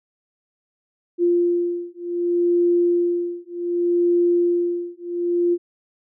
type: beating tone pair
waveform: sine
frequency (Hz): 347.9 / 348.56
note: F4 / F4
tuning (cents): -7 / -3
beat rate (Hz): 0.66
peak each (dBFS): -20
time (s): 1.18-5.58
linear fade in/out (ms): 50
effects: none